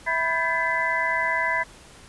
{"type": "tone cluster", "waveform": "sine", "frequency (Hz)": [657, 987, 1576, 1725, 2018], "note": ["E5", "B5", "G6", "A6", "B6"], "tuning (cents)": [-6, -1, 9, -35, 37], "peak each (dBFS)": [-31, -26, -31, -29, -25], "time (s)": [0.06, 1.64], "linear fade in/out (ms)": 20, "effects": ["pink hiss -48 dBFS RMS until 2.08 s", "resampled to 24000 Hz"]}